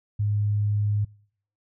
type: tone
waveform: sine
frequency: 103.83 Hz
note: G#2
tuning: in tune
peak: -21 dBFS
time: 0.19-1.05 s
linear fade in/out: 10 ms
effects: noise-tail reverb RT60 0.6 s tail -26 dB re dry